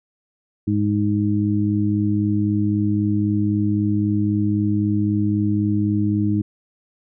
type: harmonic tone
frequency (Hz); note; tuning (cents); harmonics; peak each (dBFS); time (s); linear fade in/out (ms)
103.83; G#2; 0; 1 / 2 / 3; -21 / -21 / -21; 0.67-6.42; 10
effects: none